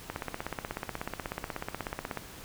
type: click train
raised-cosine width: 0.5 ms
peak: -18 dBFS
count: 35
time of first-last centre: 0.1-2.173 s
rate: 16.4 Hz
effects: pink hiss -47 dBFS RMS until 2.44 s